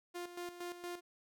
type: tone with tremolo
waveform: sawtooth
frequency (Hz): 351.2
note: F4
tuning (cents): +10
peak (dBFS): -37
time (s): 0.14-1.01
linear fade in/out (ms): 20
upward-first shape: square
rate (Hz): 4.3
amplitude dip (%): 65
effects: none